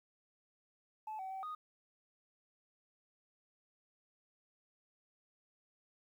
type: tone with pitch steps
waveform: sine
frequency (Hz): 866 / 761 / 767 / 1240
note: A5 / F#5 / G5 / D#6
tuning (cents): -28 / +48 / -38 / -6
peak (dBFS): -39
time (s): 1.07-1.55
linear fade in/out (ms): 5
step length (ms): 120
effects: tanh soft clip ceiling -38 dBFS + 12-bit